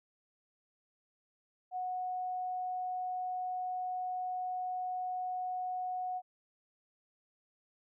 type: tone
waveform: sine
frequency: 734 Hz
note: F#5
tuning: 14 cents flat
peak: -34 dBFS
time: 1.71-6.22 s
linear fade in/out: 50 ms
effects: none